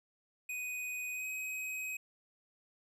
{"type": "tone with pitch glide", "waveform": "square", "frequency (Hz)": [2494, 2527], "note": ["D#7", "D#7"], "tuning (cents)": [3, 26], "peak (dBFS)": -38, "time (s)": [0.49, 1.97], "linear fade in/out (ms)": 5, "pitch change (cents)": 23, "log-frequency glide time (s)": [1.13, 1.26], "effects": []}